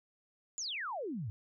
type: exponential sweep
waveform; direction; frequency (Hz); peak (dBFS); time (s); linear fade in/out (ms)
sine; down; 7320 to 94.7; -36; 0.58-1.3; 0
effects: none